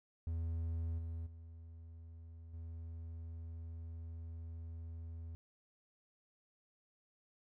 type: tone with level steps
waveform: triangle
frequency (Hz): 82.41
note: E2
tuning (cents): 0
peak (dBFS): -34 / -38 / -48 / -42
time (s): 0.27-5.35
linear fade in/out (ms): 0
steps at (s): 0.98 / 1.26 / 2.53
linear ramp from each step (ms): 10
effects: none